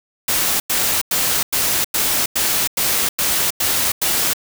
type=noise bursts; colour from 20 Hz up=white; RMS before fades=-18 dBFS; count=10; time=0.28-4.335 s; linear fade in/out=5 ms; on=320 ms; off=95 ms; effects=none